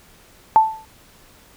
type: tone with exponential decay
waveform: sine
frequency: 880 Hz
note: A5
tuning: in tune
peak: -5 dBFS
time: 0.56-0.85 s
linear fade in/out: 0 ms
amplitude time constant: 63 ms
effects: pink hiss -50 dBFS RMS until 1.56 s